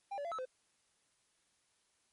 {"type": "tone with pitch steps", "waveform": "triangle", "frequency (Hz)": [797, 573, 681, 1303, 513], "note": ["G5", "D5", "F5", "E6", "C5"], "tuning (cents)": [28, -43, -44, -20, -34], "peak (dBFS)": -36, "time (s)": [0.11, 0.455], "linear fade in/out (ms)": 10, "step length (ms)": 69, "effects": ["white hiss -75 dBFS RMS until 2.12 s", "MP3 48 kbps"]}